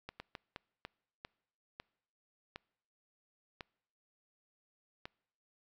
slowing click train, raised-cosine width 0.3 ms, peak -27 dBFS, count 10, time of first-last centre 0.09-5.055 s, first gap 110 ms, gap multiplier 1.38, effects noise-tail reverb RT60 0.8 s tail -26 dB re dry

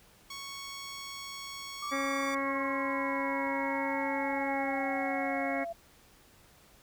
10% pulse tone with pitch glide, 1108.7 to 1171.9 Hz, C#6 to D6, 0 to -4 cents, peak -32 dBFS, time 0.3-2.35 s, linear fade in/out 5 ms, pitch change +96 cents, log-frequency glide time 1.88-1.95 s
sine linear sweep, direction down, 1174.7 to 672 Hz, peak -35 dBFS, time 1.82-5.73 s, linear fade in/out 10 ms
harmonic tone, 274.2 Hz, C#4, 19 cents flat, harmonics 1 / 2 / 3 / 4 / 5 / 6 / 7 / 8, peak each -35 / -36 / -44 / -44 / -45 / -43 / -41 / -37 dBFS, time 1.91-5.65 s, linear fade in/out 20 ms
effects pink hiss -60 dBFS RMS until 6.82 s

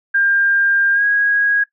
sine tone with pitch glide, 1600 to 1647.8 Hz, G6 to G#6, +35 to -14 cents, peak -12 dBFS, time 0.14-1.64 s, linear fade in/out 10 ms, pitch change +51 cents, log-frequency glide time 0.93-1.03 s, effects noise-tail reverb RT60 0.1 s tail -17 dB re dry

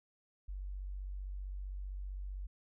sine tone, 47.72 Hz, G1, 46 cents flat, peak -39 dBFS, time 0.48-2.47 s, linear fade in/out 10 ms, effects none

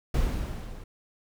brown noise with level ramp, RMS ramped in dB -24 to -42 dBFS, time 0.14-0.84 s, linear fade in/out 5 ms, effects none

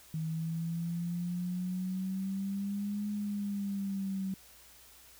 sine exponential two-way sweep, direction up then down, 158.2 to 207.7 to 190.3 Hz, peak -32 dBFS, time 0.14-4.34 s, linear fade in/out 2 ms, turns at 3.09 s, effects added 60 Hz sine -67 dBFS peak until 5.19 s + white hiss -57 dBFS RMS until 5.19 s

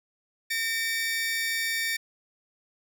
sawtooth tone pair together, 1823 / 2297 Hz, A#6 / D7, -39 / -39 cents, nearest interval major third, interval 400 cents, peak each -25 / -27 dBFS, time 0.5-1.97 s, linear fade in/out 10 ms, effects none

